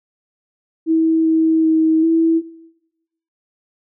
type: tone with pitch steps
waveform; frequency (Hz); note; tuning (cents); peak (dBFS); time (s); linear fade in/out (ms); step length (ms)
sine; 323.2 / 321.3 / 318.9 / 327.2; E4 / E4 / D#4 / E4; -34 / -44 / +43 / -13; -11; 0.86-2.42; 50; 390
effects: noise-tail reverb RT60 0.9 s tail -17 dB re dry